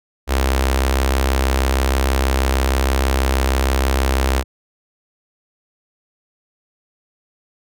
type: tone with notch filter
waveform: sawtooth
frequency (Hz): 66.3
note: C2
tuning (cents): +23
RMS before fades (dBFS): -17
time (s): 0.27-4.44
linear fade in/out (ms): 50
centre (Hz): 150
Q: 0.53
effects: none